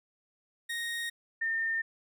30% pulse / sine tone pair in turn, 1864.7 / 1812.7 Hz, A#6 / A#6, 0 / -49 cents, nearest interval unison, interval 49 cents, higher first, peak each -30 / -28 dBFS, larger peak second, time 0.69-1.1 / 1.41-1.82 s, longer neither, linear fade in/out 10 ms, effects none

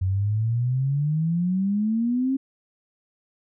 sine exponential sweep, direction up, 91.6 to 272.3 Hz, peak -20 dBFS, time 0.01-2.37 s, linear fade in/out 10 ms, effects none

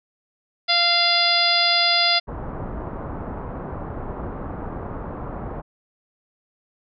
harmonic tone, 693 Hz, F5, 14 cents flat, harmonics 1 / 2 / 3 / 4 / 5 / 6 / 7, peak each -24 / -27 / -24 / -28 / -23 / -24 / -20 dBFS, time 0.68-2.2 s, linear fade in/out 20 ms
pink low-pass noise, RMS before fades -31 dBFS, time 2.27-5.62 s, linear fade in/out 20 ms, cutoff 1200 Hz, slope 24 dB/octave
effects none

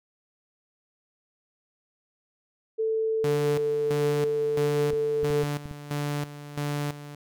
sine tone, 442.7 Hz, A4, 11 cents sharp, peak -23 dBFS, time 2.78-5.44 s, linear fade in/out 20 ms
sawtooth tone with tremolo, 145.8 Hz, D3, 12 cents flat, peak -23 dBFS, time 3.24-7.15 s, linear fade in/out 2 ms, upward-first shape square, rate 1.5 Hz, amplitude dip 75%
clicks, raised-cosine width 5 ms, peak -26 dBFS, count 6, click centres 4.933 / 5.232 / 5.304 / 5.436 / 5.657 / 5.712 s
effects none

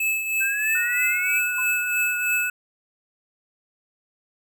square tone with tremolo, 2607 Hz, E7, 20 cents flat, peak -20 dBFS, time 0-2.5 s, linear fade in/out 5 ms, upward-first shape triangle, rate 3.1 Hz, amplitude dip 60%
sine exponential sweep, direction up, 1554 to 2367 Hz, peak -25 dBFS, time 0.4-1.4 s, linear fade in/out 20 ms
sine tone with vibrato, 1459 Hz, F#6, 25 cents flat, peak -26 dBFS, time 0.75-2.5 s, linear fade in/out 2 ms, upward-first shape sine, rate 8.3 Hz, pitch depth 17 cents each way
sine tone with exponential decay, 1030 Hz, C6, 28 cents flat, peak -29 dBFS, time 1.58-1.71 s, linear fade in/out 5 ms, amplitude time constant 27 ms
effects none

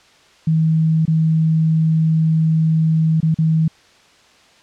sine tone with dropouts, 159.8 Hz, D#3, 47 cents sharp, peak -12 dBFS, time 0.47-3.68 s, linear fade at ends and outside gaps 5 ms, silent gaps 1.054-1.078 / 3.204-3.228 / 3.344-3.386 s, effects white hiss -50 dBFS RMS until 4.62 s + low-pass 5000 Hz 12 dB/octave

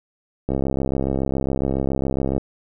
click train, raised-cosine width 2 ms, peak -9 dBFS, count 128, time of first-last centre 0.49-2.38 s, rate 67.2 Hz, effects none

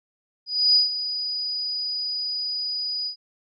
sine tone with ADSR envelope, 4935 Hz, D#8, 15 cents flat, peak -13 dBFS, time 0.46-3.16 s, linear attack 290 ms, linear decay 140 ms, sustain -12 dB, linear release 95 ms, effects none

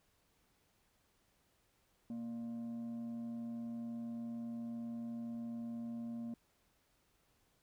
sine tone with frequency modulation, 233.1 Hz, A#3, in tune, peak -38 dBFS, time 2.1-6.34 s, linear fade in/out 2 ms, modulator 358 Hz, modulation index 0.24, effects tanh soft clip ceiling -39 dBFS + pink hiss -75 dBFS RMS until 7.62 s

